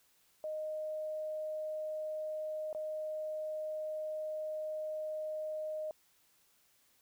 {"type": "tone with dropouts", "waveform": "sine", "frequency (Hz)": 619, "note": "D#5", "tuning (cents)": -9, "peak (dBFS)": -36, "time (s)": [0.44, 5.91], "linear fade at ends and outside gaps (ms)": 1, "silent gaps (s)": [2.729, 2.748], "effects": ["white hiss -70 dBFS RMS until 7.01 s"]}